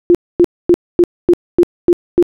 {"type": "tone bursts", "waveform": "sine", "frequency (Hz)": 349.2, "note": "F4", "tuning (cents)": 0, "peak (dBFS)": -4, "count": 8, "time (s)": [0.1, 2.226], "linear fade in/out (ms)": 0, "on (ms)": 47, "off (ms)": 250, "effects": []}